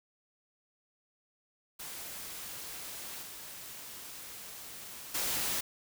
white noise with level steps, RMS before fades -43 / -46 / -33 dBFS, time 1.79-5.61 s, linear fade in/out 10 ms, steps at 3.22 / 5.14 s, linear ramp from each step 10 ms, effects none

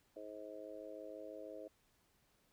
harmonic tone, 106 Hz, G#2, 36 cents sharp, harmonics 3 / 4 / 5 / 6, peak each -54 / -54 / -51 / -52 dBFS, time 0.16-1.68 s, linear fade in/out 5 ms, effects pink hiss -75 dBFS RMS until 2.52 s

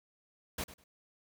pink noise with echo, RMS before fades -37 dBFS, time 0.58-0.64 s, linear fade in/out 5 ms, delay 100 ms, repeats 2, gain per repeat -15 dB, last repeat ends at 0.84 s, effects none

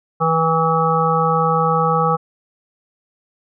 harmonic tone with a mistuned harmonic, 162.8 Hz, E3, 21 cents flat, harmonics 1 / 3 / 5 / 7 / 8, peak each -20 / -20 / -20 / -20 / -20 dBFS, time 0.2-2.17 s, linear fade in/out 20 ms, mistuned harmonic 8, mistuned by -15 cents, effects none

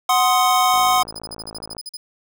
square chord, C diminished, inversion second, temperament equal with one note detuned, 740 / 1046.5 / 1253.9 Hz, Gb5 / C6 / Eb6, 0 / 0 / +13 cents, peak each -18 / -19 / -21 dBFS, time 0.09-1.03 s, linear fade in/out 5 ms
click train, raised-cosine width 1 ms, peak -23 dBFS, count 57, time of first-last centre 0.74-1.768 s, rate 54.5 Hz
35% pulse tone bursts, 5000 Hz, D#8, 8 cents sharp, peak -28 dBFS, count 13, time 1-1.97 s, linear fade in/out 5 ms, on 34 ms, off 44 ms
effects none

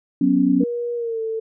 sine chord, F# suspended fourth, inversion none, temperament equal, 185 / 246.9 / 277.2 Hz, F#3 / B3 / C#4, 0 / 0 / 0 cents, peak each -21 / -19 / -16 dBFS, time 0.21-0.64 s, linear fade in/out 5 ms
sine tone with pitch glide, 477.7 to 445.7 Hz, A#4 to A4, +42 to +22 cents, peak -22 dBFS, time 0.6-1.4 s, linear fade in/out 10 ms, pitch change -120 cents, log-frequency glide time 0.95-1.21 s
effects none

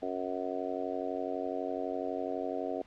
harmonic tone, 92 Hz, F#2, 9 cents flat, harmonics 3 / 4 / 5 / 6 / 7 / 8, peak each -39 / -40 / -39 / -42 / -38 / -41 dBFS, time 0.02-2.82 s, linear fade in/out 5 ms, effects pink hiss -60 dBFS RMS until 2.86 s + low-pass 4000 Hz 12 dB/octave

